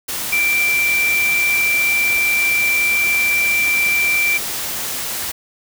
sine tone in noise, 2349 Hz, D7, in tune, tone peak -14 dBFS, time 0.32-4.38 s, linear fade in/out 10 ms, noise white, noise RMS -24 dBFS, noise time 0.08-5.32 s, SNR +7 dB, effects none

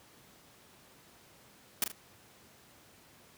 white noise with echo, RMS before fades -28 dBFS, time 1.82-1.84 s, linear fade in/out 2 ms, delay 39 ms, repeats 2, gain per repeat -8 dB, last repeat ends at 1.918 s, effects pink hiss -59 dBFS RMS until 3.37 s + high-pass 100 Hz 12 dB/octave

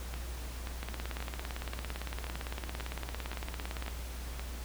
two click trains, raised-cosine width 0.3 ms, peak -22 / -24 dBFS, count 55 / 9, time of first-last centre 0.83-3.881 / 0.14-4.395 s, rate 17.7 / 1.88 Hz, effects added 60 Hz sine -39 dBFS peak until 4.64 s + pink hiss -47 dBFS RMS until 4.64 s

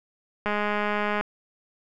click train, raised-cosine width 0.5 ms, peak -12 dBFS, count 157, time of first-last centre 0.46-1.21 s, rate 208 Hz, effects none

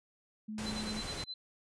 sine tone, 214.9 Hz, A3, 41 cents flat, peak -38 dBFS, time 0.48-1.01 s, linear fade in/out 10 ms
pink noise, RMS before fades -41 dBFS, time 0.58-1.24 s, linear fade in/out 2 ms
sine tone with tremolo, 4053 Hz, B7, 44 cents sharp, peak -38 dBFS, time 0.66-1.34 s, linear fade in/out 2 ms, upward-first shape sine, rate 9.6 Hz, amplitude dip 95%
effects resampled to 22050 Hz

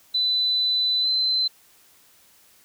sine tone with pitch glide, 4000 to 4065 Hz, B7 to B7, +21 to +49 cents, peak -19 dBFS, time 0.14-1.48 s, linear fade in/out 10 ms, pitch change +28 cents, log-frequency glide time 1.01-1.07 s, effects white hiss -56 dBFS RMS until 2.64 s

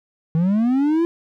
triangle linear sweep, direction up, 156.3 to 343.8 Hz, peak -13 dBFS, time 0.35-1.05 s, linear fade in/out 0 ms, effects none

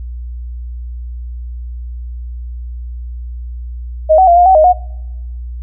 sine tone with pitch steps, 627 / 753 / 690 / 708 / 758 / 622 / 724 Hz, D#5 / F#5 / F5 / F5 / F#5 / D#5 / F#5, +13 / +30 / -21 / +23 / +42 / -1 / -38 cents, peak -4 dBFS, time 4.09-4.734 s, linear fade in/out 20 ms, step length 92 ms, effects noise-tail reverb RT60 1.0 s tail -26 dB re dry + added 60 Hz sine -22 dBFS peak until 5.62 s

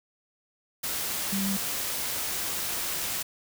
sine tone in noise, 196 Hz, G3, in tune, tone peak -27 dBFS, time 1.32-1.57 s, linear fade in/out 10 ms, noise white, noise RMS -31 dBFS, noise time 0.83-3.23 s, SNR +1 dB, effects none

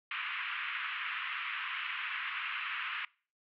white band-pass noise, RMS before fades -38 dBFS, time 0.11-3.05 s, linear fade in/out 2 ms, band 1100 to 2900 Hz, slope 48 dB/octave, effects noise-tail reverb RT60 0.4 s tail -24 dB re dry

